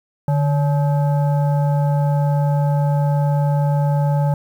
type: tone with frequency modulation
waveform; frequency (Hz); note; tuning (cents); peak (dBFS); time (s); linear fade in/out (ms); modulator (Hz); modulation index
sine; 146.83; D3; 0; -14; 0.28-4.34; 2; 713; 0.52
effects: 8-bit